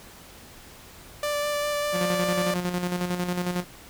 sawtooth tone with vibrato, 587.3 Hz, D5, in tune, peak -21 dBFS, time 1.23-2.54 s, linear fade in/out 2 ms, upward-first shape square, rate 5 Hz, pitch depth 8 cents each way
sawtooth tone with tremolo, 178.2 Hz, F3, 35 cents sharp, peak -20 dBFS, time 1.92-3.65 s, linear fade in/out 50 ms, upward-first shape square, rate 11 Hz, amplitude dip 50%
effects pink hiss -47 dBFS RMS until 3.89 s

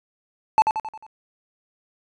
triangle tone with echo, 873 Hz, A5, 14 cents flat, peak -9 dBFS, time 0.58-0.62 s, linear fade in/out 0 ms, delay 89 ms, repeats 5, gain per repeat -6 dB, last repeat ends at 1.065 s, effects resampled to 22050 Hz

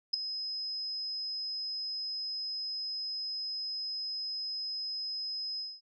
sine tone with ADSR envelope, 5080 Hz, D#8, 35 cents sharp, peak -21 dBFS, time 0.13-5.81 s, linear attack 11 ms, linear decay 4 ms, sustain -13 dB, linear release 220 ms, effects none

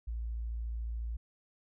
sine tone, 57 Hz, A#1, 38 cents flat, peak -34 dBFS, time 0.07-1.17 s, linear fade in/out 10 ms, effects none

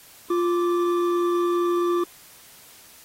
triangle tone pair together, 349.2 / 1170.8 Hz, F4 / D6, 0 / -6 cents, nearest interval octave + major sixth, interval 2094 cents, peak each -18 / -26 dBFS, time 0.3-2.04 s, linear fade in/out 5 ms, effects white hiss -49 dBFS RMS until 3.04 s + AAC 48 kbps

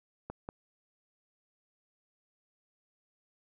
clicks, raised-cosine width 1 ms, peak -25 dBFS, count 2, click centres 0.3 / 0.489 s, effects none

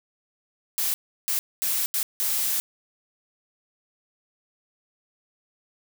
blue noise bursts at uneven times, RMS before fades -25 dBFS, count 5, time 0.78-0.94 / 1.28-1.39 / 1.62-1.86 / 1.94-2.03 / 2.2-2.6 s, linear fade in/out 0 ms, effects none

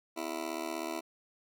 20% pulse tone with amplitude modulation, 331.1 Hz, E4, 8 cents sharp, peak -26 dBFS, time 0.16-1.01 s, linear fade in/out 20 ms, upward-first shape sine, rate 76.2 Hz, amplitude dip 95%, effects none

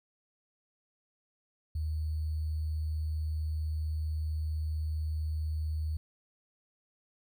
sine tone with sample-and-hold, 77.78 Hz, D#2, in tune, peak -30 dBFS, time 1.75-5.97 s, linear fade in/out 5 ms, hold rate 4410 Hz, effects none

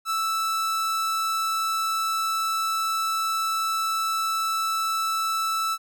45% pulse tone, 1318.5 Hz, E6, in tune, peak -23 dBFS, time 0.05-5.78 s, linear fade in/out 50 ms, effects none

